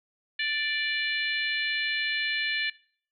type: harmonic tone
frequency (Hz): 587.3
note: D5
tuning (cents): 0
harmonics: 3 / 4 / 5 / 6 / 7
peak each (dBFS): -30 / -32 / -34 / -36 / -37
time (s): 0.39-2.7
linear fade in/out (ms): 5
effects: noise-tail reverb RT60 0.5 s tail -20 dB re dry